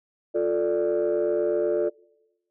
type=chord; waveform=sine; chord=D minor; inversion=first; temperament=just; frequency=352.4 / 440.5 / 587.3 Hz; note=F4 / A4 / D5; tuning=+16 / +2 / 0 cents; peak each=-24 dBFS; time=0.34-1.9 s; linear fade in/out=20 ms; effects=noise-tail reverb RT60 1.0 s tail -25 dB re dry + tanh soft clip ceiling -16 dBFS